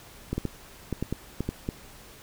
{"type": "clicks", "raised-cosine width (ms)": 3, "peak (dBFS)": -15, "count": 9, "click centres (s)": [0.33, 0.38, 0.453, 0.927, 1.026, 1.126, 1.406, 1.49, 1.689], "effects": ["pink hiss -49 dBFS RMS until 2.22 s"]}